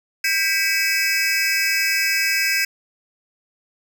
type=tone cluster; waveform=square; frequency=1590 / 1982 / 2263 / 2591 / 5120 Hz; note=G6 / B6 / C#7 / E7 / D#8; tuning=+24 / +6 / +35 / -30 / +49 cents; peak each=-25 dBFS; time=0.24-2.65 s; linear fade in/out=5 ms; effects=none